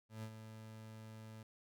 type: tone with ADSR envelope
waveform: 30% pulse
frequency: 110 Hz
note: A2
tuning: in tune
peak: -40 dBFS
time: 0.09-1.43 s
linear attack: 140 ms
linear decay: 67 ms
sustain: -8 dB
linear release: 4 ms
effects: none